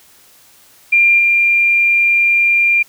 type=tone with level steps; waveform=sine; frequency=2390 Hz; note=D7; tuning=30 cents sharp; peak=-7 / -9 dBFS; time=0.92-2.83 s; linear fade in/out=10 ms; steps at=1.18 s; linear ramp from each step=20 ms; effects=white hiss -47 dBFS RMS until 2.88 s